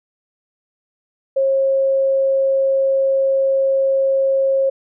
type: tone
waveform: sine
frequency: 540 Hz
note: C#5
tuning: 45 cents flat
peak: -13 dBFS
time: 1.36-4.7 s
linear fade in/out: 10 ms
effects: none